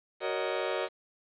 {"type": "chord", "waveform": "sawtooth", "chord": "D# minor seventh", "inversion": "first", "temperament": "just", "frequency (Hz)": [373.4, 466.7, 560, 622.3], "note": ["F#4", "A#4", "C#5", "D#5"], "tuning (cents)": [16, 2, 18, 0], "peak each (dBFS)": -31, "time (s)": [0.2, 0.89], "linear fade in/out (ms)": 50, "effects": ["resampled to 8000 Hz", "9-bit"]}